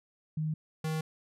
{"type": "tone pair in turn", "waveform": ["sine", "square"], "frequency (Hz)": [155.56, 157.55], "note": ["D#3", "D#3"], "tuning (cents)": [0, 22], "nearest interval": "unison", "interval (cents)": 22, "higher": "second", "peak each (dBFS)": [-29, -31], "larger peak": "first", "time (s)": [[0.37, 0.54], [0.84, 1.01]], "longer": "neither", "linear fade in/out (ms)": 5, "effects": ["resampled to 32000 Hz"]}